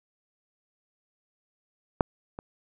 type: clicks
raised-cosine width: 1 ms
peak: -6 / -23 dBFS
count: 2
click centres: 2.008 / 2.389 s
effects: none